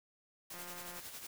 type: noise with tremolo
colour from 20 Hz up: white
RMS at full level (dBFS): -46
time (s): 0.5-1.27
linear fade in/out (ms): 5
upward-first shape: sine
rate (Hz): 11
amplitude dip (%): 50
type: click train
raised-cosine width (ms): 0.5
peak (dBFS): -36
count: 81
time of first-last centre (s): 0.54-0.995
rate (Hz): 176
effects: none